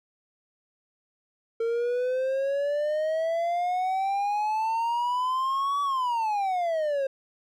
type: exponential two-way sweep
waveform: triangle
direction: up then down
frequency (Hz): 454.6 to 1146 to 531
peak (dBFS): -22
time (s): 1.6-7.07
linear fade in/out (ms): 5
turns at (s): 5.82
effects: none